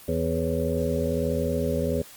harmonic tone with a mistuned harmonic, 82.7 Hz, E2, 6 cents sharp, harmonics 1 / 2 / 3 / 5 / 6 / 7, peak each -30 / -30 / -30 / -30 / -30 / -30 dBFS, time 0.08-2.02 s, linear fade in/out 5 ms, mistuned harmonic 7, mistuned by -65 cents, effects white hiss -47 dBFS RMS until 2.16 s + Opus 32 kbps

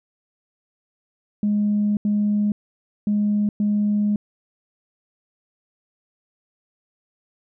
sine tone bursts at uneven times, 207.7 Hz, G#3, in tune, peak -16 dBFS, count 4, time 1.43-1.97 / 2.05-2.52 / 3.07-3.49 / 3.6-4.16 s, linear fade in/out 2 ms, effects tanh soft clip ceiling -13 dBFS

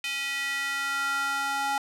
square tone with high-pass filter sweep, 277.2 Hz, C#4, in tune, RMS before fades -29 dBFS, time 0.04-1.78 s, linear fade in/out 2 ms, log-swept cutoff 2500 to 940 Hz, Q 3.2, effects low-pass 12000 Hz 12 dB/octave

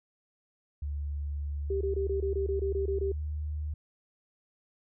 sine tone with pitch glide, 72.4 to 75.43 Hz, D2 to D2, -24 to +47 cents, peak -31 dBFS, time 0.82-3.74 s, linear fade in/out 5 ms, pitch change +71 cents, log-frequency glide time 3.05-3.2 s
sine tone bursts, 392 Hz, G4, in tune, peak -28 dBFS, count 11, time 1.7-3.12 s, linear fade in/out 5 ms, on 110 ms, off 21 ms
effects none

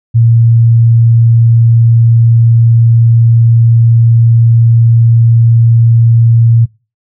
sine tone, 115.7 Hz, A#2, 13 cents flat, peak -3 dBFS, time 0.14-6.66 s, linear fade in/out 20 ms, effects noise-tail reverb RT60 0.3 s tail -23 dB re dry

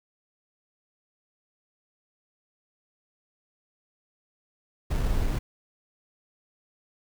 brown noise with sample-and-hold, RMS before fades -25 dBFS, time 4.9-5.39 s, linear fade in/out 10 ms, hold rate 4410 Hz, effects none

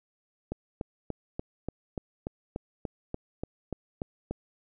click train, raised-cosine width 2 ms, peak -19 dBFS, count 14, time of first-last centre 0.52-4.31 s, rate 3.43 Hz, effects none

